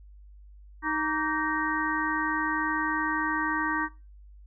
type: harmonic tone with a mistuned harmonic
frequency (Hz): 311.1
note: D#4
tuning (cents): 0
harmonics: 1 / 3 / 4 / 5 / 6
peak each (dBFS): -32 / -32 / -32 / -32 / -32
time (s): 0.82-3.89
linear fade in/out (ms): 50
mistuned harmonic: 4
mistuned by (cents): -130
effects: noise-tail reverb RT60 0.3 s tail -21 dB re dry + added 50 Hz sine -47 dBFS peak until 4.46 s